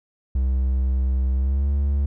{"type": "tone with pitch glide", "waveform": "triangle", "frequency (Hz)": [64.9, 70.37], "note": ["C2", "C#2"], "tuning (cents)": [-13, 27], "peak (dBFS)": -16, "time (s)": [0.35, 2.06], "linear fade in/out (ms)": 5, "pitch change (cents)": 140, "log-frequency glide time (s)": [1.34, 1.69], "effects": []}